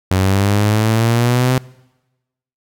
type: exponential sweep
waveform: sawtooth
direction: up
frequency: 92.5 to 129.9 Hz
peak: -8 dBFS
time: 0.11-1.58 s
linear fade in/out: 0 ms
effects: noise-tail reverb RT60 1.0 s tail -23 dB re dry